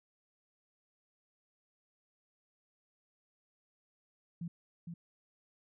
sine tone with echo, 170 Hz, F3, 46 cents flat, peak -37 dBFS, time 4.41-4.48 s, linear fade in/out 5 ms, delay 460 ms, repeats 1, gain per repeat -4 dB, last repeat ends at 4.94 s, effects none

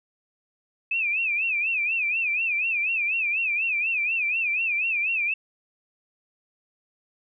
sine tone with vibrato, 2530 Hz, D#7, 28 cents sharp, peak -22 dBFS, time 0.91-5.34 s, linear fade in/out 5 ms, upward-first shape sine, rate 4.1 Hz, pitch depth 140 cents each way, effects none

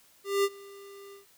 square tone with ADSR envelope, 398 Hz, G4, 26 cents sharp, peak -22 dBFS, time 0.24-1.26 s, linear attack 200 ms, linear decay 47 ms, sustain -24 dB, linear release 130 ms, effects white hiss -61 dBFS RMS until 1.37 s

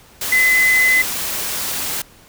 sine tone in noise, 2027 Hz, B6, 45 cents sharp, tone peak -11 dBFS, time 0.32-1.02 s, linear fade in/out 5 ms, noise white, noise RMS -23 dBFS, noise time 0.21-2.02 s, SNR +9 dB, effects pink hiss -47 dBFS RMS until 2.28 s

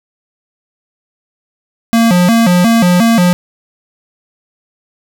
square tone with vibrato, 202.1 Hz, G#3, 47 cents flat, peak -7 dBFS, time 1.93-3.33 s, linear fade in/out 0 ms, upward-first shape square, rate 2.8 Hz, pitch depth 220 cents each way, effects none

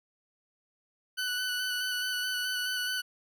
20% pulse tone with vibrato, 1492 Hz, F#6, 14 cents sharp, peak -25 dBFS, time 1.17-3.02 s, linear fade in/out 20 ms, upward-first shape square, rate 4.7 Hz, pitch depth 14 cents each way, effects none

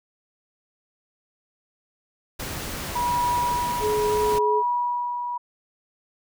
pink noise, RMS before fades -32 dBFS, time 2.39-4.39 s, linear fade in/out 10 ms
sine tone with tremolo, 970 Hz, B5, 31 cents flat, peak -20 dBFS, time 2.95-5.38 s, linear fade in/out 10 ms, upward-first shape sine, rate 0.76 Hz, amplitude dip 50%
sine tone with vibrato, 422.9 Hz, G#4, 31 cents sharp, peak -21 dBFS, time 3.8-4.63 s, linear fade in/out 50 ms, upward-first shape triangle, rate 2.9 Hz, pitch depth 8 cents each way
effects none

